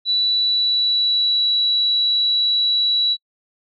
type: tone with pitch glide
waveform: sine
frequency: 3951 to 3921 Hz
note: B7 to B7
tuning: 0 to -13 cents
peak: -15 dBFS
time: 0.05-3.17 s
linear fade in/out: 50 ms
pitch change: -13 cents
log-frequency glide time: 0.34-1.48 s
effects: noise-tail reverb RT60 0.1 s tail -26 dB re dry